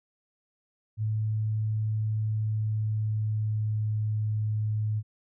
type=tone with pitch glide; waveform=sine; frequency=108.4 to 107.34 Hz; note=A2 to A2; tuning=-25 to -42 cents; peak=-25 dBFS; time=0.97-5.03 s; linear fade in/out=50 ms; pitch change=-17 cents; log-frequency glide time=2.22-4 s; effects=none